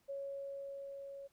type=tone with level ramp; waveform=sine; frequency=554.4 Hz; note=C#5; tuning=in tune; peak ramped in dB=-39 to -46 dBFS; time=0.08-1.28 s; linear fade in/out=20 ms; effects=pink hiss -75 dBFS RMS until 1.32 s